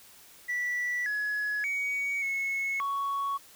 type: tone with pitch steps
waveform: sine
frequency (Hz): 1959 / 1689 / 2249 / 2190 / 1114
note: B6 / G#6 / C#7 / C#7 / C#6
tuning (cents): -15 / +29 / +24 / -22 / +8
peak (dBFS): -26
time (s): 0.48-3.38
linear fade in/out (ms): 20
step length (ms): 580
effects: tanh soft clip ceiling -26 dBFS + white hiss -54 dBFS RMS until 3.55 s